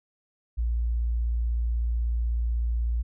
sine tone, 58.1 Hz, A#1, 5 cents flat, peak -23 dBFS, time 0.57-3.03 s, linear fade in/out 20 ms, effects none

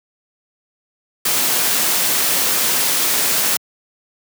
white noise, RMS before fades -17 dBFS, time 1.25-3.57 s, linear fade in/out 5 ms, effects high-pass 150 Hz 12 dB/octave

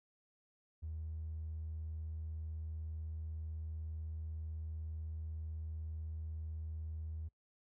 triangle tone, 79 Hz, D#2, 27 cents sharp, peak -37 dBFS, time 0.82-7.29 s, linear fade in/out 20 ms, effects noise-tail reverb RT60 0.1 s tail -22 dB re dry + tanh soft clip ceiling -37 dBFS

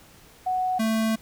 sine / square tone pair in turn, 740 / 221.8 Hz, F#5 / A3, 0 / +14 cents, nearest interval octave + major sixth, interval 2086 cents, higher first, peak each -22 dBFS, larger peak neither, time 0.46-0.79 / 0.79-1.16 s, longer second, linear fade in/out 10 ms, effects pink hiss -52 dBFS RMS until 1.21 s

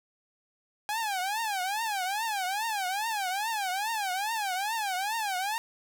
sawtooth tone with vibrato, 816 Hz, G#5, 31 cents flat, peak -25 dBFS, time 0.89-5.58 s, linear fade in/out 0 ms, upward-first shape triangle, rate 2.4 Hz, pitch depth 230 cents each way, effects none

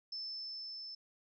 sine tone with level ramp, 5274 Hz, E8, in tune, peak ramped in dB -39 to -44 dBFS, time 0.12-0.95 s, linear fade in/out 5 ms, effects none

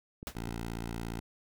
clicks, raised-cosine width 3 ms, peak -29 dBFS, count 2, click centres 0.229 / 0.481 s
pink noise with exponential decay, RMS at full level -34 dBFS, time 0.27-0.37 s, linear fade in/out 1 ms, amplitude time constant 21 ms
10% pulse tone, 57.2 Hz, A#1, 32 cents flat, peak -28 dBFS, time 0.35-1.2 s, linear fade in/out 5 ms
effects none

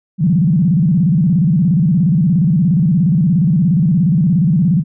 sine tone with vibrato, 167.4 Hz, E3, 27 cents sharp, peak -9 dBFS, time 0.18-4.84 s, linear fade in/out 50 ms, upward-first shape square, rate 17 Hz, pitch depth 210 cents each way, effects none

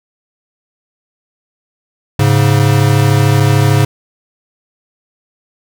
square tone pair together, 105.18 / 138.59 Hz, G#2 / C#3, +22 / 0 cents, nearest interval perfect fourth, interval 478 cents, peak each -11 dBFS, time 2.19-3.85 s, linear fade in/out 5 ms, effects none

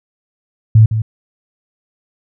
sine tone with echo, 110 Hz, A2, in tune, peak -3 dBFS, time 0.75-0.86 s, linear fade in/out 5 ms, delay 160 ms, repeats 1, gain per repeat -10 dB, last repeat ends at 1.02 s, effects none

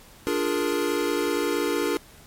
square chord, Bb dominant seventh, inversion first, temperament equal, 293.7 / 349.2 / 415.3 / 466.2 Hz, D4 / F4 / Ab4 / Bb4, 0 / 0 / 0 / 0 cents, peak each -29 dBFS, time 0.27-1.97 s, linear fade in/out 0 ms, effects pink hiss -50 dBFS RMS until 2.26 s + MP3 64 kbps

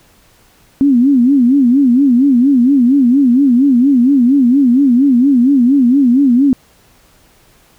sine tone with vibrato, 260 Hz, C4, 11 cents flat, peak -6 dBFS, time 0.81-6.53 s, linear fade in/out 0 ms, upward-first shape sine, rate 4.3 Hz, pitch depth 170 cents each way, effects pink hiss -49 dBFS RMS until 7.78 s

